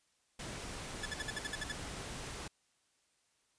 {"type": "noise", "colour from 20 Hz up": "pink", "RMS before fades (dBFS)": -44, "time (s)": [0.39, 2.48], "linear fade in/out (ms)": 5}
{"type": "tone bursts", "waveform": "sawtooth", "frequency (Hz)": 1727, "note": "A6", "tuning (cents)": -33, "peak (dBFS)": -33, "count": 9, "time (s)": [1.03, 1.721], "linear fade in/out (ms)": 5, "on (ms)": 27, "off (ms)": 56}
{"effects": ["white hiss -75 dBFS RMS until 3.58 s", "resampled to 22050 Hz"]}